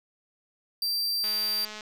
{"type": "tone", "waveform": "45% pulse", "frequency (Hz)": 4699, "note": "D8", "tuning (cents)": 0, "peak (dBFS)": -25, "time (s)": [0.82, 1.65], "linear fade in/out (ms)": 2}
{"type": "click train", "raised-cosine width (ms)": 0.2, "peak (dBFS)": -23, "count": 122, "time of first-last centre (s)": [1.24, 1.808], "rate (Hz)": 213}
{"effects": []}